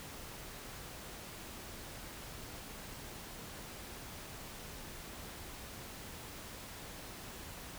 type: silence
effects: pink hiss -48 dBFS RMS until 7.78 s